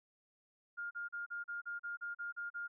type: tone bursts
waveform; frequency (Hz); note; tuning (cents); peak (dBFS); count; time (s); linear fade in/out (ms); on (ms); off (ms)
sine; 1411; F6; +17; -39; 11; 0.77-2.68; 20; 140; 37
effects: none